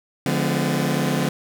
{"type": "chord", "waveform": "sawtooth", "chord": "D diminished seventh", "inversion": "none", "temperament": "just", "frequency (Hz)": [146.83, 176.2, 211.4, 253.7], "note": ["D3", "F3", "Ab3", "Cb4"], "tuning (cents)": [0, 16, 31, 47], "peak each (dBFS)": [-20, -21, -23, -21], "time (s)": [0.26, 1.29], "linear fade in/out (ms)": 2, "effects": []}